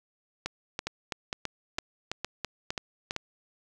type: two click trains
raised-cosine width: 0.2 ms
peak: -14 / -14 dBFS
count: 9 / 6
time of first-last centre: 0.46-3.109 / 0.87-3.164 s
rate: 3.02 / 2.18 Hz
effects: none